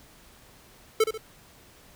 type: tone with echo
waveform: square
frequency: 440 Hz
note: A4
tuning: in tune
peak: -18 dBFS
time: 1-1.04 s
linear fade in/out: 5 ms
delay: 69 ms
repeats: 2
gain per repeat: -8 dB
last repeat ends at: 1.178 s
effects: pink hiss -54 dBFS RMS until 1.95 s